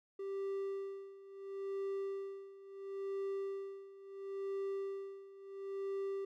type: tone with tremolo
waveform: triangle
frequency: 392 Hz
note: G4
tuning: in tune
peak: -34 dBFS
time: 0.19-6.25 s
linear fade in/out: 5 ms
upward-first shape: sine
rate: 0.73 Hz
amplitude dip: 85%
effects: none